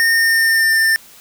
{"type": "tone with pitch glide", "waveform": "square", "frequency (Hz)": [1830, 1793.4], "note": ["A#6", "A6"], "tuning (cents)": [-32, 33], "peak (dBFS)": -12, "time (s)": [0, 0.96], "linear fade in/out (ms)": 0, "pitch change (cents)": -35, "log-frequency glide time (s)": [0.13, 0.8], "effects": ["white hiss -43 dBFS RMS until 1.2 s"]}